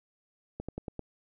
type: slowing click train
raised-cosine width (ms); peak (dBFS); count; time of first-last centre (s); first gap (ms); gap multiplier
2; -23; 5; 0.6-0.993; 86; 1.09
effects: none